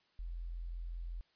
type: tone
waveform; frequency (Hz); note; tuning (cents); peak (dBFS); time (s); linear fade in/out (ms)
sine; 42.68; F1; -39; -39; 0.19-1.21; 0
effects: white hiss -73 dBFS RMS until 1.35 s + resampled to 11025 Hz